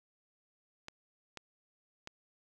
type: clicks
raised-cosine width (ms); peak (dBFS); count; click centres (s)
0.2; -26; 3; 0.884 / 1.373 / 2.074
effects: none